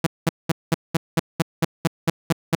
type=tone bursts; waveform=sawtooth; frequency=164.81 Hz; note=E3; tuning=in tune; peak=-11 dBFS; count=12; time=0.04-2.552 s; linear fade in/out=5 ms; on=26 ms; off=200 ms; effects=none